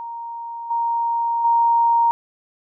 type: tone with level steps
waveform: sine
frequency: 932.3 Hz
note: A#5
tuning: in tune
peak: -28 / -18 / -13 dBFS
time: 0-2.11 s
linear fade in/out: 0 ms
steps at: 0.7 / 1.44 s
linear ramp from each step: 10 ms
effects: none